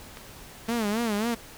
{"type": "click", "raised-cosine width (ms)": 0.3, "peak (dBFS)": -24, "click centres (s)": 0.172}
{"type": "tone with vibrato", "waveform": "sawtooth", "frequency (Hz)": 220, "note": "A3", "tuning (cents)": 0, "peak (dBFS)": -21, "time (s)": [0.68, 1.35], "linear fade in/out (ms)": 10, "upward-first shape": "sine", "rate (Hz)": 3.7, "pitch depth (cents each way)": 140}
{"effects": ["pink hiss -46 dBFS RMS until 1.57 s"]}